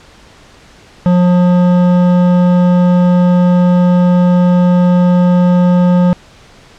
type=tone with hard clipping; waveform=sine; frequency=178.4 Hz; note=F3; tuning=37 cents sharp; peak=-8 dBFS; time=1.06-6.13 s; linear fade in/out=0 ms; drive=12 dB; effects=pink hiss -41 dBFS RMS until 6.78 s + low-pass 6000 Hz 12 dB/octave